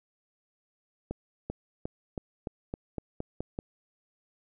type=accelerating click train; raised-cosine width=2 ms; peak=-20 dBFS; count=10; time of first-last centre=1.11-3.589 s; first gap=390 ms; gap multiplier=0.91; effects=none